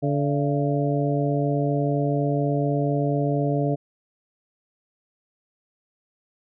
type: harmonic tone with a mistuned harmonic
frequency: 144.2 Hz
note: D3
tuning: 31 cents flat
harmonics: 1 / 2 / 3 / 4 / 5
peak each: -23 / -26 / -28 / -29 / -30 dBFS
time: 0.02-3.76 s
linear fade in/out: 20 ms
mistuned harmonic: 5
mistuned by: -90 cents
effects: none